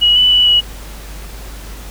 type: tone with pitch steps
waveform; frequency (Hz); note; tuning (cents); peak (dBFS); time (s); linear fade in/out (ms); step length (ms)
sine; 2912 / 2982 / 2957 / 2926; F#7 / F#7 / F#7 / F#7; -28 / +13 / -2 / -20; -7; 0.01-0.61; 20; 150
effects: added 50 Hz sine -29 dBFS peak until 1.9 s + pink hiss -35 dBFS RMS until 1.9 s